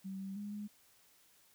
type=tone with pitch steps; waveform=sine; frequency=192.1 / 193.8 / 205.3 / 207.6 Hz; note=G3 / G3 / G#3 / G#3; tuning=-35 / -20 / -20 / 0 cents; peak=-40 dBFS; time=0.04-0.68 s; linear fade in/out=20 ms; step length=160 ms; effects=white hiss -67 dBFS RMS until 1.54 s